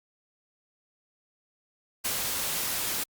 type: noise with ADSR envelope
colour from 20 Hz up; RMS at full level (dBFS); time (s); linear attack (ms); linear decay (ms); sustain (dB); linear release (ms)
white; -28; 2.04-3.04; 15; 53; -2; 13
effects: Opus 48 kbps